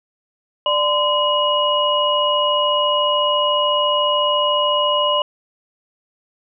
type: tone cluster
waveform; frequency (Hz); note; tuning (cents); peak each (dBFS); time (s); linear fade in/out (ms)
sine; 590 / 1024 / 2900; D5 / C6 / F#7; +8 / -38 / -35; -19; 0.66-5.22; 2
effects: none